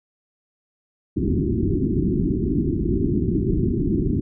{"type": "low-pass noise", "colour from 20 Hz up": "white", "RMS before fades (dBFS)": -21, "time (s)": [1.16, 4.21], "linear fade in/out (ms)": 10, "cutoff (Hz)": 380, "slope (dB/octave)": 96, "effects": []}